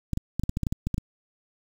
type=clicks; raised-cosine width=5 ms; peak=-14 dBFS; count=12; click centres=0.133 / 0.174 / 0.396 / 0.436 / 0.494 / 0.571 / 0.633 / 0.668 / 0.725 / 0.87 / 0.943 / 0.981 s; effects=7-bit